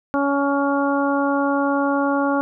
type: harmonic tone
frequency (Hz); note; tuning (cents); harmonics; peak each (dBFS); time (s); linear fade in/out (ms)
280.6; C#4; +21; 1 / 2 / 3 / 4 / 5; -20 / -23 / -25 / -26 / -27; 0.14-2.41; 0
effects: none